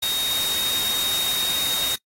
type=tone in noise; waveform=sine; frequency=3729 Hz; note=A#7; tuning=in tune; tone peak=-22 dBFS; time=0.02-1.96 s; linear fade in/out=10 ms; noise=white; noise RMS=-27 dBFS; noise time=0.02-1.96 s; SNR=+2 dB; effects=noise-tail reverb RT60 0.1 s tail -24 dB re dry + AAC 48 kbps